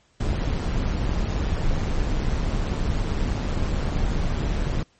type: noise with amplitude modulation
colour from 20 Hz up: brown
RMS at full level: -21 dBFS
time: 0.2-4.83 s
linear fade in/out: 5 ms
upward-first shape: sine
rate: 147 Hz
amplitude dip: 50%
effects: pink hiss -62 dBFS RMS until 4.99 s + MP3 32 kbps